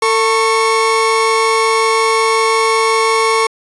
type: tone pair together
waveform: 30% pulse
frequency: 449.1 / 1100 Hz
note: A4 / C#6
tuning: +35 / -14 cents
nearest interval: octave + major third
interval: 1551 cents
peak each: -11 dBFS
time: 0.02-3.47 s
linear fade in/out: 5 ms
effects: resampled to 24000 Hz